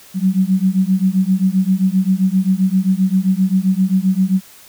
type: beating tone pair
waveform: sine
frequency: 185 / 192.6 Hz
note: F#3 / G3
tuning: 0 / -30 cents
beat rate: 7.6 Hz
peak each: -15 dBFS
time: 0.14-4.41 s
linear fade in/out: 50 ms
effects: white hiss -43 dBFS RMS until 4.68 s